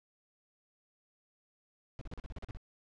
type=noise bursts; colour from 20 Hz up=brown; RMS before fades=-42 dBFS; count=10; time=1.99-2.571 s; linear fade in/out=0 ms; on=23 ms; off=39 ms; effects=low-pass 5000 Hz 12 dB/octave